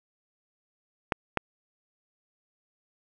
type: clicks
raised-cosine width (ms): 0.5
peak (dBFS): -9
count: 2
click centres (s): 1.122 / 1.373
effects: none